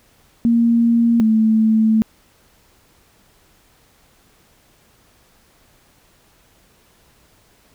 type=tone pair in turn; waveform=sine; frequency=233.1 / 220 Hz; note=A#3 / A3; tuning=0 / 0 cents; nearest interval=minor second; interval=100 cents; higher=first; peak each=-11 dBFS; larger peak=neither; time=0.45-1.2 / 1.2-2.02 s; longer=second; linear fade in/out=0 ms; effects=pink hiss -55 dBFS RMS until 7.74 s